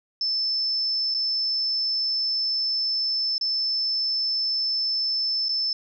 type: tone with dropouts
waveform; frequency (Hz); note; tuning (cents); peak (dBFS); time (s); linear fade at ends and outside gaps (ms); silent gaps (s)
sine; 5274; E8; 0; -22; 0.21-5.73; 2; 1.141-1.146 / 3.381-3.411 / 5.485-5.491
effects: none

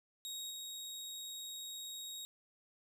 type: tone with level steps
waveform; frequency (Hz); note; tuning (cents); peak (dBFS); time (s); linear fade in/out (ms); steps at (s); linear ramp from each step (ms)
25% pulse; 3771; A#7; +19; -38 / -40; 0.25-2.25; 0; 0.5; 10
effects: none

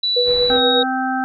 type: tone with pitch glide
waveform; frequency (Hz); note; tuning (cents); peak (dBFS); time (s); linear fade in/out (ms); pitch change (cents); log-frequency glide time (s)
sine; 3951 to 3777; B7 to A#7; 0 to +22; -16; 0.03-0.83; 5; -78; 0.48-0.59
type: tone with tremolo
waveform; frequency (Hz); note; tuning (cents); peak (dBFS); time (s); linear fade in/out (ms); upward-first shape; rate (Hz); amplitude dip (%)
sine; 488.8; B4; -18; -14; 0.16-0.84; 10; sine; 8.4; 45
type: low-pass noise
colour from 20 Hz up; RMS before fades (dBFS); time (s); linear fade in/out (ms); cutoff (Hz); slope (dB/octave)
pink; -34; 0.24-0.62; 50; 2400; 24
type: harmonic tone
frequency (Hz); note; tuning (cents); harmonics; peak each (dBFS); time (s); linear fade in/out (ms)
260; C4; -11; 1 / 3 / 5 / 6; -22 / -21 / -28 / -25; 0.5-1.24; 0
effects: none

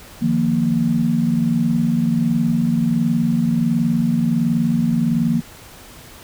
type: chord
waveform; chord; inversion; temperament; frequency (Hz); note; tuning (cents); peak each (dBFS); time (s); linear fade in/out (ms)
sine; Eb suspended second; none; equal with one note detuned; 153.24 / 174.61 / 233.1; Eb3 / F3 / Bb3; -26 / 0 / 0; -22 / -20 / -17; 0.21-5.41; 20
effects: pink hiss -41 dBFS RMS until 6.23 s

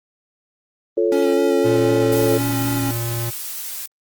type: chord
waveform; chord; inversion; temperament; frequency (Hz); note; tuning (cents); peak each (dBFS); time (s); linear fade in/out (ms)
sine; F augmented; none; equal; 349.2 / 440 / 554.4; F4 / A4 / C#5; 0 / 0 / 0; -19 / -18 / -22; 0.97-2.38; 5
type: tone with vibrato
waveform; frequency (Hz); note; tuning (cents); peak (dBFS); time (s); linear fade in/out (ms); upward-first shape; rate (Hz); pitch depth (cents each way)
square; 277.2; C#4; 0; -22; 1.12-2.91; 2; square; 3.9; 16
type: tone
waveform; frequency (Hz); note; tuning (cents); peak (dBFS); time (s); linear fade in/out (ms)
square; 116.7; A#2; +2; -23; 1.64-3.31; 20
type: noise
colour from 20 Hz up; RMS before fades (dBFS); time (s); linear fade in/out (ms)
blue; -29; 2.12-3.86; 2
effects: Opus 24 kbps

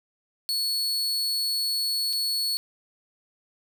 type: tone with dropouts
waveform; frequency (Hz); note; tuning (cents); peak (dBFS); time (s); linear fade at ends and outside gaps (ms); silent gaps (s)
40% pulse; 4400; C#8; -14; -23; 0.49-2.57; 0; 2.129-2.133
effects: none

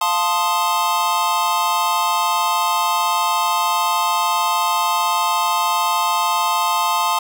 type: chord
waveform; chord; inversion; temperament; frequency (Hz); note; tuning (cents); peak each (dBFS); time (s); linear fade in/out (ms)
square; F dominant seventh; none; equal; 698.5 / 880 / 1046.5 / 1244.5; F5 / A5 / C6 / Eb6; 0 / 0 / 0 / 0; -27 / -21 / -21 / -24; 0.01-7.19; 5
effects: none

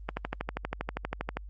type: click train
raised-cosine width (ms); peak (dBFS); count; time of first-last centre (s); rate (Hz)
0.5; -16; 17; 0.09-1.37; 12.5
effects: added 50 Hz sine -41 dBFS peak until 1.49 s + Opus 32 kbps

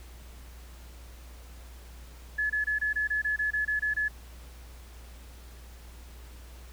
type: tone bursts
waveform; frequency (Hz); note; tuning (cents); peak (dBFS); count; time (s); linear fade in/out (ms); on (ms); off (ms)
sine; 1711; A6; -49; -25; 12; 2.38-4.084; 10; 120; 24
effects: added 60 Hz sine -45 dBFS peak until 6.72 s + pink hiss -54 dBFS RMS until 6.72 s

